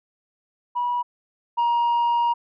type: tone pair in turn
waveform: sine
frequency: 971 / 946.1 Hz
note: B5 / A#5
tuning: -30 / +25 cents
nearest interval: unison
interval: 45 cents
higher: first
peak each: -20 / -15 dBFS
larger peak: second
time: 0.75-1.03 / 1.57-2.34 s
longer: second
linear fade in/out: 20 ms
effects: tanh soft clip ceiling -17 dBFS